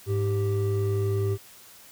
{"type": "tone pair together", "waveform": "triangle", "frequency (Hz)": [103.83, 391.4], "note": ["G#2", "G4"], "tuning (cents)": [0, -3], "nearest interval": "octave + major seventh", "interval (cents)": 2297, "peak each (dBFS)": [-22, -26], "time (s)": [0.06, 1.38], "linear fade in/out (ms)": 50, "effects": ["white hiss -50 dBFS RMS until 1.91 s"]}